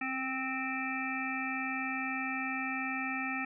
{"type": "harmonic tone with a mistuned harmonic", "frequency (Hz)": 261.6, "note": "C4", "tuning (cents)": 0, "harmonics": [1, 3, 5, 7, 9, 10], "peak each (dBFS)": [-38, -41, -41, -39, -38, -43], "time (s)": [0.01, 3.45], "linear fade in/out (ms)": 5, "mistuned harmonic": 1, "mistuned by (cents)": 17, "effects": []}